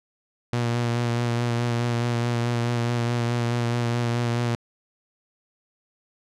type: tone with vibrato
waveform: sawtooth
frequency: 119.1 Hz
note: A#2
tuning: 38 cents sharp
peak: -18 dBFS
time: 0.53-4.55 s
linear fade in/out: 0 ms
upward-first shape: sine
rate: 4.7 Hz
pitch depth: 24 cents each way
effects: low-pass 7000 Hz 12 dB/octave